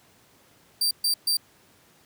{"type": "tone bursts", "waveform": "sawtooth", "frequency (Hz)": 4686, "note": "D8", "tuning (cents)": -5, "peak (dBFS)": -18, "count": 3, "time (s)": [0.81, 1.37], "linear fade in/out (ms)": 5, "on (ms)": 100, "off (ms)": 130, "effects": ["pink hiss -58 dBFS RMS until 2.05 s", "high-pass 100 Hz 12 dB/octave"]}